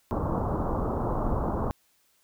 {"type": "low-pass noise", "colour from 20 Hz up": "pink", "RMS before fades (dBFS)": -28, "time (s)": [0.11, 1.71], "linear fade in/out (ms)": 0, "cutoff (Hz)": 1200, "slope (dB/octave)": 48, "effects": ["white hiss -67 dBFS RMS until 2.23 s"]}